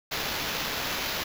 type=noise with sample-and-hold; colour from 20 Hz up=violet; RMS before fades=-31 dBFS; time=0.11-1.24 s; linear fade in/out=10 ms; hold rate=8820 Hz; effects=none